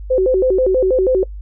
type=tone with vibrato; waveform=sine; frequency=440 Hz; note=A4; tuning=in tune; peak=-11 dBFS; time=0.1-1.24 s; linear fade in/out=10 ms; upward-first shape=square; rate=6.2 Hz; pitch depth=270 cents each way; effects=noise-tail reverb RT60 0.1 s tail -23 dB re dry + added 50 Hz sine -27 dBFS peak until 1.41 s